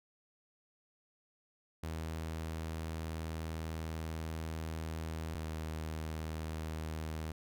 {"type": "tone pair in turn", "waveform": "sawtooth", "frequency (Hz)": [80.3, 79.06], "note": ["E2", "D#2"], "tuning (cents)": [-45, 28], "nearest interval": "unison", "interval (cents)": 27, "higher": "first", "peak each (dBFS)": [-34, -34], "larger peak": "neither", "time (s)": [[1.83, 5.35], [5.35, 7.32]], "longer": "first", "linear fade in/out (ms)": 5, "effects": []}